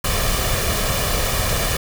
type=noise with comb filter; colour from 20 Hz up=pink; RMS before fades=-20 dBFS; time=0.04-1.77 s; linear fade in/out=5 ms; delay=1.7 ms; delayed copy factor=+0.55; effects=none